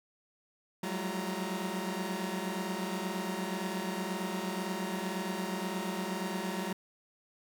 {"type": "tone cluster", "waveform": "sawtooth", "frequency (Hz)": [181.7, 190.2, 212.1, 342.5, 933], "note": ["F#3", "F#3", "G#3", "F4", "A#5"], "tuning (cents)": [-31, 48, 37, -34, 1], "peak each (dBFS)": [-37, -33, -37, -38, -38], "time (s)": [0.83, 6.73], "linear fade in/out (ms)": 5, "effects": ["11-bit"]}